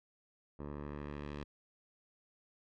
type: tone with low-pass filter sweep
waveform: 10% pulse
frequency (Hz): 72.9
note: D2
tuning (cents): -12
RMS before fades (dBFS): -44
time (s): 0.59-1.44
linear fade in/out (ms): 5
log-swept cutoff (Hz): 950 to 4000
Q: 0.91
effects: none